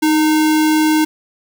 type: tone with sample-and-hold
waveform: sine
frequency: 311.1 Hz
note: D#4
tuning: in tune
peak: -10 dBFS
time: 0.02-1.05 s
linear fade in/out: 10 ms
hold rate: 1225 Hz
effects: none